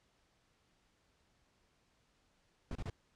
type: noise bursts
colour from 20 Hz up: brown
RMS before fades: -40 dBFS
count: 3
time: 2.71-2.899 s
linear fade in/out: 2 ms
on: 43 ms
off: 30 ms
effects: pink hiss -74 dBFS RMS until 3.15 s + low-pass 7000 Hz 12 dB/octave